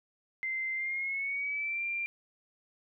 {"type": "tone with pitch glide", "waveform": "sine", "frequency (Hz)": [2080, 2376], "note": ["C7", "D7"], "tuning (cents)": [-11, 20], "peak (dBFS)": -31, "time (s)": [0.43, 2.06], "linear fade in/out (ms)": 0, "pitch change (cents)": 231, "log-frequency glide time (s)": [0.74, 1.84], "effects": []}